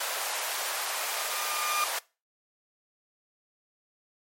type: high-pass noise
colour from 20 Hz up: pink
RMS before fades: -32 dBFS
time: 0-1.99 s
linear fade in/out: 5 ms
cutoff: 610 Hz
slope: 24 dB/octave
type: tone with exponential growth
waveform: 30% pulse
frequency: 1208 Hz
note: D6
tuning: 48 cents sharp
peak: -22 dBFS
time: 0.41-1.84 s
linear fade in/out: 1 ms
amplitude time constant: 310 ms
effects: noise-tail reverb RT60 0.3 s tail -22 dB re dry + MP3 64 kbps